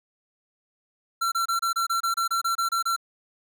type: tone bursts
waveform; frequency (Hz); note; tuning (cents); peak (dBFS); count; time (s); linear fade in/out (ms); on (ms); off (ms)
square; 1356; E6; +49; -23; 13; 1.21-2.964; 10; 110; 27
effects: none